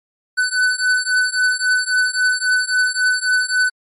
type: beating tone pair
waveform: square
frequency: 1500 / 1503.7 Hz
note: F#6 / F#6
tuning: +23 / +28 cents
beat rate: 3.7 Hz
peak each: -19 / -18 dBFS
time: 0.37-3.7 s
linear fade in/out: 20 ms
effects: MP3 48 kbps